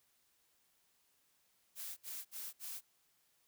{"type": "noise bursts", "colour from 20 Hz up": "blue", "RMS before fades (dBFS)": -45, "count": 4, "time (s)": [1.75, 2.813], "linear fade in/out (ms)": 50, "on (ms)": 220, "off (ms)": 61, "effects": ["white hiss -75 dBFS RMS until 3.47 s"]}